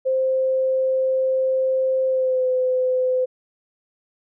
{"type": "tone with pitch glide", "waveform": "sine", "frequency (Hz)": [523.3, 510.2], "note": ["C5", "C5"], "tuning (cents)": [0, -44], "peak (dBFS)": -17, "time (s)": [0.05, 3.26], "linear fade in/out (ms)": 20, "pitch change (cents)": -44, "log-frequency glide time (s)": [2.07, 2.47], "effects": []}